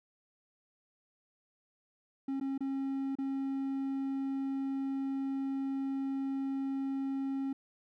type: tone with dropouts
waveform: triangle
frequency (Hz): 271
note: C#4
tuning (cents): -39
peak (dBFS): -30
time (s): 2.28-7.53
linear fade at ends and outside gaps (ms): 5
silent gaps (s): 2.4-2.41 / 2.579-2.606 / 3.154-3.185
effects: none